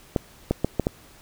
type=clicks; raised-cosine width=2 ms; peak=-7 dBFS; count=5; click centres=0.162 / 0.51 / 0.646 / 0.797 / 0.869 s; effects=pink hiss -51 dBFS RMS until 1.21 s